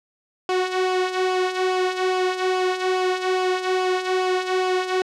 sawtooth tone with flanger, 369.9 Hz, F#4, in tune, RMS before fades -22 dBFS, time 0.49-5.02 s, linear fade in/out 2 ms, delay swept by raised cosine 0.5 to 2.7 ms, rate 2.4 Hz, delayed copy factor -0.5, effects low-pass 5000 Hz 12 dB/octave

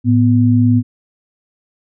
sine tone pair together, 109.98 / 246.9 Hz, A2 / B3, 0 / 0 cents, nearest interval octave + major second, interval 1400 cents, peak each -11 dBFS, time 0.04-0.83 s, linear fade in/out 50 ms, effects none

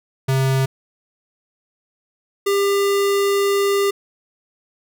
square tone pair in turn, 133.3 / 399.4 Hz, C3 / G4, +33 / +32 cents, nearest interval octave + perfect fifth, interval 1899 cents, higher second, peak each -16 dBFS, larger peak neither, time 0.28-0.66 / 2.46-3.91 s, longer second, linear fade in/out 10 ms, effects none

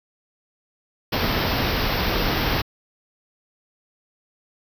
pink band-stop noise, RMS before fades -22 dBFS, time 1.12-2.62 s, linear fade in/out 10 ms, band 5500 to 13000 Hz, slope 96 dB/octave, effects resampled to 32000 Hz

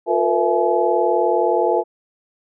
sine tone cluster, 354.5 / 455 / 494.7 / 666 / 850 Hz, F4 / A#4 / B4 / E5 / G#5, +26 / -42 / +3 / +18 / +40 cents, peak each -21 dBFS, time 0.06-1.84 s, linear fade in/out 50 ms, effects none

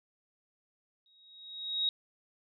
sine tone with exponential growth, 3787 Hz, A#7, 27 cents sharp, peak -25 dBFS, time 1.06-1.89 s, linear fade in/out 1 ms, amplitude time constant 180 ms, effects none

